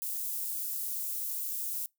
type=high-pass noise; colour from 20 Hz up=white; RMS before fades=-35 dBFS; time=0.02-1.86 s; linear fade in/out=0 ms; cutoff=11000 Hz; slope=12 dB/octave; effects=noise-tail reverb RT60 0.2 s tail -26 dB re dry